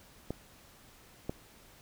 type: clicks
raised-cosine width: 2 ms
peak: -21 / -20 dBFS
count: 2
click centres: 0.306 / 1.295 s
effects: pink hiss -58 dBFS RMS until 1.81 s